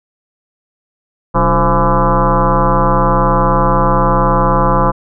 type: tone with frequency modulation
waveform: sine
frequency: 521 Hz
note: C5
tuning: 7 cents flat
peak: -8 dBFS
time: 1.34-4.92 s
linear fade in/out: 20 ms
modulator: 163 Hz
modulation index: 4.3
effects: none